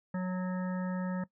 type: harmonic tone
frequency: 183.6 Hz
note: F#3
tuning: 13 cents flat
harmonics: 1 / 3 / 5 / 7 / 9 / 10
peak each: -31 / -41 / -45 / -48 / -50 / -51 dBFS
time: 0.14-1.24 s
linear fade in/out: 5 ms
effects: noise-tail reverb RT60 0.1 s tail -19 dB re dry